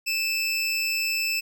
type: tone pair together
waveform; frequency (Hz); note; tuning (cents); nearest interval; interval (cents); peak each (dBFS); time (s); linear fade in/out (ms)
25% pulse; 2489 / 2640; D#7 / E7; 0 / +2; minor second; 102; -31 / -20; 0.06-1.41; 20
effects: none